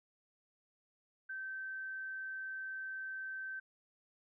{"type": "tone", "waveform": "sine", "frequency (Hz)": 1548, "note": "G6", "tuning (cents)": -22, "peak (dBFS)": -40, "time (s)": [1.29, 3.6], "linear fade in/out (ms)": 10, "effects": []}